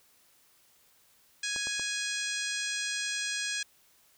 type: harmonic tone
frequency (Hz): 830.6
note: G#5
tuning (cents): 0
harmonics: 2 / 3 / 4 / 5 / 6 / 7 / 8 / 9 / 10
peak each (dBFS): -36 / -38 / -39 / -40 / -41 / -41 / -42 / -43 / -43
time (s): 1.43-3.63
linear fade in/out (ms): 5
type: clicks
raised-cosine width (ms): 1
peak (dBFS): -29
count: 3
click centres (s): 1.562 / 1.671 / 1.796
effects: white hiss -64 dBFS RMS until 4.17 s